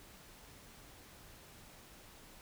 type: silence
effects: pink hiss -57 dBFS RMS until 2.41 s